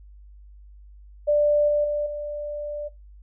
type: tone with level steps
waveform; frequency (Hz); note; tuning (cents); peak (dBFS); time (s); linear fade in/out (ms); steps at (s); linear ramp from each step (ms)
sine; 590; D5; +8; -16 / -18 / -22 / -28; 1.27-2.89; 20; 1.68 / 1.84 / 2.06; 5
effects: noise-tail reverb RT60 0.2 s tail -17 dB re dry + added 50 Hz sine -44 dBFS peak until 3.22 s